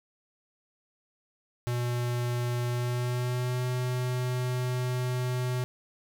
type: tone with pitch glide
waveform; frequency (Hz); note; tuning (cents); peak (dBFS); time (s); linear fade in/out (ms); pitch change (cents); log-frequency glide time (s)
square; 121.5 to 125.57; B2 to B2; -28 to +29; -28; 1.67-5.64; 0; +57; 2.69-3.65
effects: none